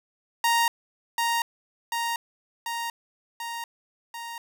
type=tone with echo; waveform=sawtooth; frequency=932.3 Hz; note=A#5; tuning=in tune; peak=-16 dBFS; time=0.44-0.68 s; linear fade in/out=2 ms; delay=740 ms; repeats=5; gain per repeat=-3 dB; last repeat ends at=4.38 s; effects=none